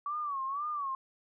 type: tone with vibrato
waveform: sine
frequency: 1136 Hz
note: C#6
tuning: 42 cents sharp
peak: -32 dBFS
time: 0.06-0.95 s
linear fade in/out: 2 ms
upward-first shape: sine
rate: 2 Hz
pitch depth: 120 cents each way
effects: none

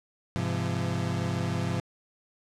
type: tone cluster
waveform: 35% pulse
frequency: 101.3 / 128 / 169.9 Hz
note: G#2 / C3 / F3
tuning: -43 / -38 / -47 cents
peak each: -30 dBFS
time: 0.36-1.8 s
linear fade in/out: 0 ms
effects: low-pass 8000 Hz 12 dB/octave

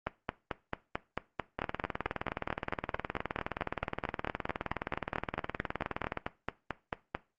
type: two click trains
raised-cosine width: 0.5 ms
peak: -17 / -16 dBFS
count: 89 / 33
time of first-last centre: 1.59-6.173 / 0.07-7.15 s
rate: 19.2 / 4.52 Hz
effects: noise-tail reverb RT60 0.3 s tail -18 dB re dry + Opus 24 kbps

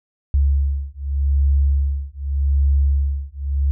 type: beating tone pair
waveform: sine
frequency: 69.3 / 70.14 Hz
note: C#2 / C#2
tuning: 0 / +21 cents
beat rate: 0.84 Hz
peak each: -18 dBFS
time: 0.34-3.71 s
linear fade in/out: 0 ms
effects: none

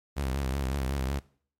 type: tone with vibrato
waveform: sawtooth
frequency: 67.4 Hz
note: C#2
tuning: 48 cents flat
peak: -24 dBFS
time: 0.16-1.2 s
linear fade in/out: 20 ms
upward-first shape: triangle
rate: 5.4 Hz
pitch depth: 110 cents each way
effects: noise-tail reverb RT60 0.5 s tail -21 dB re dry + MP3 64 kbps

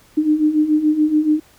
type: beating tone pair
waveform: sine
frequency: 300.4 / 307.4 Hz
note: D4 / D#4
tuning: +39 / -21 cents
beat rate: 7 Hz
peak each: -19 / -14 dBFS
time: 0.17-1.4 s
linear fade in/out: 10 ms
effects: pink hiss -51 dBFS RMS until 1.58 s

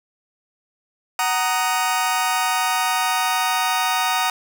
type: chord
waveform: sawtooth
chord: D# minor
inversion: first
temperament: just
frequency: 746.7 / 933.4 / 1244.5 Hz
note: F#5 / A#5 / D#6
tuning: +16 / +2 / 0 cents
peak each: -19 / -19 / -20 dBFS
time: 1.19-4.3 s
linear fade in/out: 2 ms
effects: none

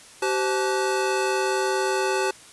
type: tone cluster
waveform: square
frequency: 384.1 / 521 / 868 / 1483 Hz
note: G4 / C5 / A5 / F#6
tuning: -35 / -7 / -24 / +4 cents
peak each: -25 / -30 / -28 / -32 dBFS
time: 0.22-2.31 s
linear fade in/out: 5 ms
effects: white hiss -47 dBFS RMS until 2.52 s + resampled to 24000 Hz

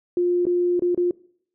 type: tone with dropouts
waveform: sine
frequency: 353.3 Hz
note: F4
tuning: 20 cents sharp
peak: -17 dBFS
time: 0.17-1.11 s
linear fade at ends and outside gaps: 2 ms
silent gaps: 0.454-0.467 / 0.795-0.821 / 0.947-0.976 s
effects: noise-tail reverb RT60 0.6 s tail -21 dB re dry

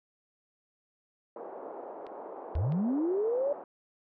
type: band-pass noise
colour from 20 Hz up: pink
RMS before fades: -43 dBFS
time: 1.36-3.64 s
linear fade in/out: 2 ms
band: 380 to 870 Hz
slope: 24 dB/octave
type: clicks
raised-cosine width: 0.3 ms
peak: -34 dBFS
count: 3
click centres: 2.067 / 2.553 / 2.722 s
type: linear sweep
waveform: sine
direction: up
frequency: 64.5 to 587.3 Hz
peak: -26 dBFS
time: 2.55-3.53 s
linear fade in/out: 5 ms
effects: none

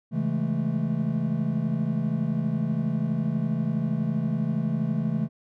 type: chord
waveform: triangle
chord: A major seventh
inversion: first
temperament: equal with one note detuned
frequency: 135.9 / 164.81 / 207.7 / 220 Hz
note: C#3 / E3 / G#3 / A3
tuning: -34 / 0 / 0 / 0 cents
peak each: -28 / -26 / -30 / -26 dBFS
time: 0.11-5.29 s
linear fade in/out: 50 ms
effects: none

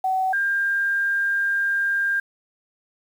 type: tone pair in turn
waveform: sine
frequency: 755 / 1599.8 Hz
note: F#5 / G6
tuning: +35 / +35 cents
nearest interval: octave + minor second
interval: 1300 cents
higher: second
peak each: -19 dBFS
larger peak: neither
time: 0.04-0.33 / 0.33-2.2 s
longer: second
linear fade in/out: 5 ms
effects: 8-bit

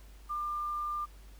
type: tone with quantisation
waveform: sine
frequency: 1196 Hz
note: D6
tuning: 31 cents sharp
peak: -32 dBFS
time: 0.29-1.06 s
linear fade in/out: 20 ms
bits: 10
effects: added 50 Hz sine -50 dBFS peak until 1.39 s + pink hiss -61 dBFS RMS until 1.39 s

